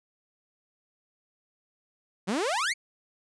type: exponential sweep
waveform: sawtooth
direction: up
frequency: 172.3 to 2356 Hz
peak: -22 dBFS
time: 2.27-2.74 s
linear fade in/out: 20 ms
effects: resampled to 22050 Hz